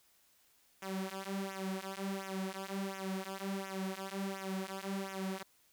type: tone with flanger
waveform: sawtooth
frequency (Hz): 192.8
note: G3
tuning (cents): -28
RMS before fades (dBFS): -40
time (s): 0.82-5.43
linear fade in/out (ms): 5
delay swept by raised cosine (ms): 0.22 to 5.72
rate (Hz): 1.4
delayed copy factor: -0.95
effects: white hiss -69 dBFS RMS until 5.72 s